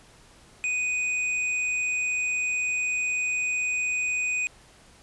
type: tone with hard clipping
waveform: triangle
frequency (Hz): 2489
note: D#7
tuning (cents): 0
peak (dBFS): -26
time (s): 0.64-4.47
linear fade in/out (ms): 0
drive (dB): 12
effects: pink hiss -54 dBFS RMS until 5.02 s + resampled to 24000 Hz